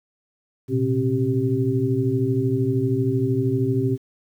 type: tone cluster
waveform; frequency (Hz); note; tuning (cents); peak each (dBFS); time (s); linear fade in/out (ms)
sine; 116.7 / 129.6 / 267.5 / 388.9; A#2 / C3 / C4 / G4; +2 / -16 / +38 / -14; -24; 0.68-3.98; 50
effects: 9-bit